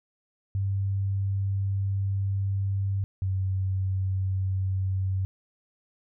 sine tone pair in turn, 98 / 95.1 Hz, G2 / F#2, 0 / +48 cents, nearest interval minor second, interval 52 cents, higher first, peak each -24 dBFS, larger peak neither, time 0.55-3.04 / 3.22-5.25 s, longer first, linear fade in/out 0 ms, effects none

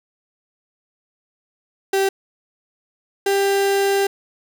35% pulse tone pair in turn, 389 / 395.6 Hz, G4 / G4, -13 / +16 cents, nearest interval unison, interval 29 cents, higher second, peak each -14 dBFS, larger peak neither, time 1.93-2.09 / 3.26-4.07 s, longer second, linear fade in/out 5 ms, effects none

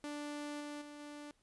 sawtooth tone with level steps, 293.7 Hz, D4, in tune, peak -37 / -39 / -45 / -43 dBFS, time 0.04-1.31 s, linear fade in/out 0 ms, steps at 0.6 / 0.81 / 0.99 s, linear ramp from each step 10 ms, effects pink hiss -75 dBFS RMS until 1.42 s + resampled to 24000 Hz

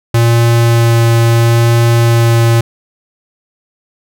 square tone with vibrato, 116.54 Hz, A#2, in tune, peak -7 dBFS, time 0.14-2.61 s, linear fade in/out 5 ms, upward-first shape sine, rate 0.74 Hz, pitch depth 9 cents each way, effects none

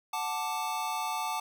square chord, D major, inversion first, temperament equal, 740 / 880 / 1174.7 Hz, F#5 / A5 / D6, 0 / 0 / 0 cents, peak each -38 / -34 / -37 dBFS, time 0.13-1.4 s, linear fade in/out 5 ms, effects none

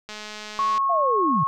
click train, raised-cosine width 0.2 ms, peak -19 dBFS, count 147, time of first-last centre 0.09-0.779 s, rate 212 Hz
sine tone with pitch glide, 1100 to 1091.1 Hz, C#6 to C#6, -14 to -28 cents, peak -19 dBFS, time 0.59-1.47 s, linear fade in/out 0 ms, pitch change -14 cents, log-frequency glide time 0.7-0.88 s
sine linear sweep, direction down, 716 to 130 Hz, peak -22 dBFS, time 0.89-1.44 s, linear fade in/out 10 ms
effects none

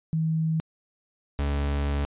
sine / 40% pulse tone pair in turn, 160 / 71.27 Hz, D#3 / C#2, +49 / +49 cents, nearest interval octave + major second, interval 1400 cents, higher first, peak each -22 / -23 dBFS, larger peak first, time 0.13-0.6 / 1.39-2.05 s, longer second, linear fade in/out 0 ms, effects resampled to 8000 Hz

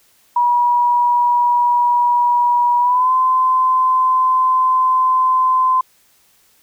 sine tone with pitch glide, 966 to 1029.4 Hz, B5 to C6, -39 to -29 cents, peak -11 dBFS, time 0.36-5.81 s, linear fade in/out 5 ms, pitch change +110 cents, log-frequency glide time 2.79-3.12 s, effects white hiss -55 dBFS RMS until 6.62 s

